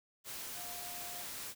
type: tone in noise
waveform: sine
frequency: 707 Hz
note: F5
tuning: 21 cents sharp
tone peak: -50 dBFS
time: 0.54-1.25 s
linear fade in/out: 50 ms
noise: white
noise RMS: -44 dBFS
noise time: 0.24-1.55 s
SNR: -9 dB
effects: none